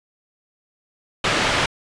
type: low-pass noise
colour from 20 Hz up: white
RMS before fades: -20 dBFS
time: 1.24-1.66 s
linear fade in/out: 5 ms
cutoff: 2700 Hz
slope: 12 dB/octave
effects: resampled to 22050 Hz